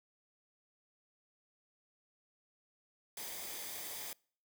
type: noise with comb filter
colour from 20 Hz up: white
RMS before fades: -44 dBFS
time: 3.17-4.13 s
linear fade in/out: 2 ms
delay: 0.72 ms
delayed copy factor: -0.5
effects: noise-tail reverb RT60 0.5 s tail -26 dB re dry